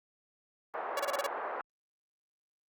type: band-pass noise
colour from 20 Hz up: pink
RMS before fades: -38 dBFS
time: 0.74-1.61 s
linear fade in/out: 0 ms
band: 490 to 1500 Hz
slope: 24 dB/octave
type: tone bursts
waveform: sawtooth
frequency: 564 Hz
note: C#5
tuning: 30 cents sharp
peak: -26 dBFS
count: 6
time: 0.97-1.265 s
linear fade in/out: 2 ms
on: 25 ms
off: 29 ms
effects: Opus 48 kbps